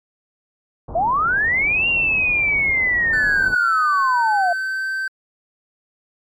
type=low-pass noise; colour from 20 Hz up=pink; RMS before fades=-33 dBFS; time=0.88-3.55 s; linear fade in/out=5 ms; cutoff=1100 Hz; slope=48 dB/octave
type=linear two-way sweep; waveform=sine; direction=up then down; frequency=637 to 2794 to 684 Hz; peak=-15 dBFS; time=0.95-4.53 s; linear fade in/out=5 ms; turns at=1.88 s
type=tone with pitch glide; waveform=triangle; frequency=1501 to 1550.3 Hz; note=F#6 to G6; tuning=+24 to -20 cents; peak=-19 dBFS; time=3.13-5.08 s; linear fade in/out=5 ms; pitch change=+56 cents; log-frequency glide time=3.68-4.89 s
effects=MP3 96 kbps